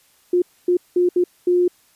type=tone bursts at uneven times; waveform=sine; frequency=356.1 Hz; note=F4; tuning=34 cents sharp; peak=-13 dBFS; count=5; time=0.33-0.42 / 0.68-0.77 / 0.96-1.09 / 1.16-1.24 / 1.47-1.68 s; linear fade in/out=5 ms; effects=white hiss -57 dBFS RMS until 1.95 s + resampled to 32000 Hz